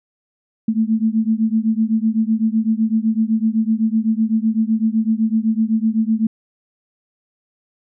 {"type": "beating tone pair", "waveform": "sine", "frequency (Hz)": [218, 225.9], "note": ["A3", "A3"], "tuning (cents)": [-16, 46], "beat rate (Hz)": 7.9, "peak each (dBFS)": [-17, -18], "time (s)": [0.68, 6.27], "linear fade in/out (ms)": 5, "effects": []}